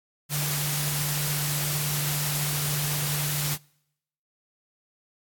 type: tone in noise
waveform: sine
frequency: 146.83 Hz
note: D3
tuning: in tune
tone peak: -28 dBFS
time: 0.29-3.58 s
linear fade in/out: 50 ms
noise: white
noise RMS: -29 dBFS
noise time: 0.29-3.58 s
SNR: -2 dB
effects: noise-tail reverb RT60 0.8 s tail -26 dB re dry + AAC 64 kbps